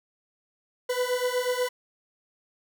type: beating tone pair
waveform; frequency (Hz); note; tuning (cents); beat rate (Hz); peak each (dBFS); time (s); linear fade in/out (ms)
40% pulse; 493.9 / 502.1; B4 / B4; 0 / +29; 8.2; -27; 0.89-1.69; 10
effects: none